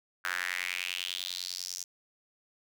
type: tone with high-pass filter sweep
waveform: square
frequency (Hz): 45.05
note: F#1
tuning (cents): -45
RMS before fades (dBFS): -36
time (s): 0.24-1.84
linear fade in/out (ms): 10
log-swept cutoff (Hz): 1500 to 6100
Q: 4.1
effects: none